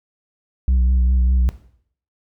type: tone with vibrato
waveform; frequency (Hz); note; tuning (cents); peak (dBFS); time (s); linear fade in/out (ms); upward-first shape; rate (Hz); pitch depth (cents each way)
sine; 62.6; B1; +24; -10; 0.68-1.49; 0; triangle; 5; 45
effects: noise-tail reverb RT60 0.6 s tail -17 dB re dry + tanh soft clip ceiling -12 dBFS